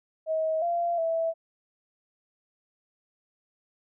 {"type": "tone with pitch steps", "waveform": "sine", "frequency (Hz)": [636, 688, 657], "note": ["D#5", "F5", "E5"], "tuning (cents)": [38, -26, -6], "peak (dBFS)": -24, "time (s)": [0.26, 1.34], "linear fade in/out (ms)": 50, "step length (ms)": 360, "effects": []}